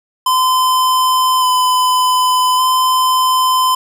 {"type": "tone with vibrato", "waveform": "square", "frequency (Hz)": 1018, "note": "C6", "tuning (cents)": -48, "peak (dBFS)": -11, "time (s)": [0.26, 3.75], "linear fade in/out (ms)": 5, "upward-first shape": "square", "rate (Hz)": 0.43, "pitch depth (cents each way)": 12, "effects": []}